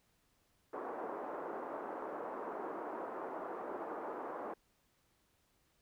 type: band-pass noise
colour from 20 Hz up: pink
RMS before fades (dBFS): -43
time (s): 0.73-4.54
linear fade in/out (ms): 5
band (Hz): 320 to 1200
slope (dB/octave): 24
effects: pink hiss -75 dBFS RMS until 5.81 s